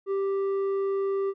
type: tone with low-pass filter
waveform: square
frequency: 392 Hz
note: G4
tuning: in tune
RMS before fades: -27 dBFS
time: 0.06-1.34 s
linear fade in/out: 50 ms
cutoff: 830 Hz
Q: 1.3
effects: none